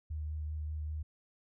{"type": "tone with vibrato", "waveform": "sine", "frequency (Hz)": 76.6, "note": "D#2", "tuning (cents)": -27, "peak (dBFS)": -35, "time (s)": [0.1, 1.03], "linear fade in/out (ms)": 10, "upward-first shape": "sine", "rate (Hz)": 5.1, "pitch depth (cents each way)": 16, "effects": []}